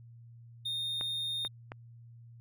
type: tone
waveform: triangle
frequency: 3671 Hz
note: A#7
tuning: 27 cents flat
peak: -31 dBFS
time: 0.65-1.48 s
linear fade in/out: 10 ms
type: clicks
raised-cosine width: 0.5 ms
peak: -26 dBFS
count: 3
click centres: 1.011 / 1.45 / 1.719 s
effects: added 117 Hz sine -50 dBFS peak until 2.4 s